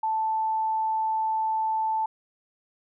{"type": "tone", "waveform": "sine", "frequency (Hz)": 880, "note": "A5", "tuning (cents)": 0, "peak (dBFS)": -23, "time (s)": [0.03, 2.06], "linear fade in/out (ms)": 5, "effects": []}